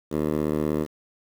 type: tone with band-pass filter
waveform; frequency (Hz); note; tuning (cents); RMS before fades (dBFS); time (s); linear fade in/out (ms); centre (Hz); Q
10% pulse; 76.2; D#2; -36; -25; 0.1-0.87; 50; 360; 0.92
effects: 7-bit